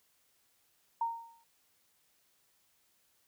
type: tone with exponential decay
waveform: sine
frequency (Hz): 923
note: A#5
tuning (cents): -17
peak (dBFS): -27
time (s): 1.01-1.44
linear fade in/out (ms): 5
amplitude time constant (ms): 92
effects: white hiss -72 dBFS RMS until 3.27 s